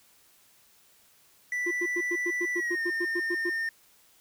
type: tone with pitch glide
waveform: triangle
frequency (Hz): 1972 to 1818.8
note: B6 to A#6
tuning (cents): -3 to -43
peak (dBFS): -26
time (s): 1.52-3.69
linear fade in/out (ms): 2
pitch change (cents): -140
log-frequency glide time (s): 2.53-2.83
type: tone bursts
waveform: triangle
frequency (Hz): 349.2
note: F4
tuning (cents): 0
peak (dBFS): -26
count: 13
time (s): 1.66-3.5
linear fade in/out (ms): 10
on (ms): 52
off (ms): 97
effects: white hiss -61 dBFS RMS until 4.2 s